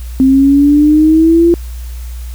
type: exponential sweep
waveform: sine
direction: up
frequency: 261.6 to 344.4 Hz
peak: -4 dBFS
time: 0.2-1.54 s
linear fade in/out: 0 ms
effects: added 60 Hz sine -21 dBFS peak until 2.34 s + white hiss -39 dBFS RMS until 2.34 s